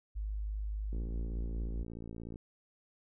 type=tone; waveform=sine; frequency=51.91 Hz; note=G#1; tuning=in tune; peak=-34 dBFS; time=0.15-1.84 s; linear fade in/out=20 ms
type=click train; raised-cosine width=3 ms; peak=-32 dBFS; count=82; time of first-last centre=0.93-2.359 s; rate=56.7 Hz
effects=none